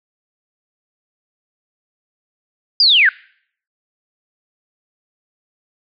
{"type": "linear sweep", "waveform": "sine", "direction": "down", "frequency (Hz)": [5000, 1463], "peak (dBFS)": -8, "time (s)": [2.8, 3.09], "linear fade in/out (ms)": 2, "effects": ["noise-tail reverb RT60 0.6 s tail -24 dB re dry"]}